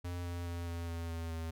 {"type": "tone with pitch steps", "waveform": "square", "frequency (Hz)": [88, 86.94, 85.89, 84.86, 83.83, 82.82, 81.82], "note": ["F2", "F2", "F2", "F2", "E2", "E2", "E2"], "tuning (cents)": [14, -7, -28, -49, 30, 9, -12], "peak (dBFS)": -38, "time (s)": [0.04, 1.51], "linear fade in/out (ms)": 10, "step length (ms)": 210, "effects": []}